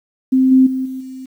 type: tone with level steps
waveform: sine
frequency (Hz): 260.9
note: C4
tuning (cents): -5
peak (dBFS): -9 / -6 / -17 / -23 / -28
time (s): 0.32-1.26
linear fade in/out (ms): 10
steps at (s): 0.51 / 0.66 / 0.85 / 1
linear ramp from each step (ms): 10
effects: 8-bit